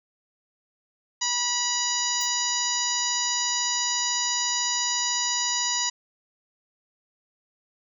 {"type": "harmonic tone", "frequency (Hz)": 974, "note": "B5", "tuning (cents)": -24, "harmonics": [1, 2, 3, 4, 5, 6, 7], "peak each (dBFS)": [-32, -34, -34, -32, -30, -31, -28], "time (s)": [1.21, 5.9], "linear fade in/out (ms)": 10}
{"type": "noise with exponential decay", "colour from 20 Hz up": "violet", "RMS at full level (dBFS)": -35, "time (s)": [2.21, 2.32], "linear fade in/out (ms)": 0, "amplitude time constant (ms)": 23}
{"effects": []}